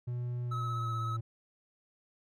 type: tone with pitch glide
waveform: triangle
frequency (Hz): 122.1 to 113.92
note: B2 to A#2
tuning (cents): -19 to -39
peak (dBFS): -31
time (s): 0.07-1.21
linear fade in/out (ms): 10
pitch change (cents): -120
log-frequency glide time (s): 0.44-0.97
type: tone with vibrato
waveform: triangle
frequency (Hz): 1289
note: E6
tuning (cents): -39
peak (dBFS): -34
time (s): 0.51-1.17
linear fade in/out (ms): 10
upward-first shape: sine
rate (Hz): 16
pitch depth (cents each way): 22
effects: none